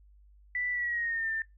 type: tone with pitch glide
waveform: sine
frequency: 1975.5 to 1790.7 Hz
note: B6 to A6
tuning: 0 to +30 cents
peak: -29 dBFS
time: 0.55-1.42 s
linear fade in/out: 2 ms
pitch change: -170 cents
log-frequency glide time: 0.71-1.3 s
effects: noise-tail reverb RT60 0.2 s tail -24 dB re dry + added 50 Hz sine -55 dBFS peak until 1.57 s